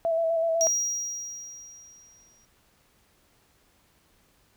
sine tone with vibrato, 659.3 Hz, E5, in tune, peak -22 dBFS, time 0.05-0.67 s, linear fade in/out 0 ms, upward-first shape square, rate 8 Hz, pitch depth 22 cents each way
triangle tone with exponential decay, 5720 Hz, F8, 41 cents sharp, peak -19 dBFS, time 0.61-2.45 s, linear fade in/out 0 ms, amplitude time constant 400 ms
effects pink hiss -64 dBFS RMS until 4.56 s

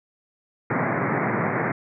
pink band-pass noise, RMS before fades -24 dBFS, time 0.7-1.72 s, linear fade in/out 5 ms, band 110 to 2200 Hz, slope 96 dB/octave, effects none

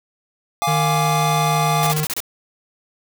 square chord, D diminished, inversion first, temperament equal, 698.5 / 830.6 / 1174.7 Hz, F5 / Ab5 / D6, 0 / 0 / 0 cents, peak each -23 dBFS, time 0.62-1.92 s, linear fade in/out 0 ms
square tone, 153.3 Hz, D#3, 25 cents flat, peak -20 dBFS, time 0.67-2.05 s, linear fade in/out 10 ms
white noise bursts, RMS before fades -24 dBFS, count 6, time 1.83-2.203 s, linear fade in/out 0 ms, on 38 ms, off 29 ms
effects none

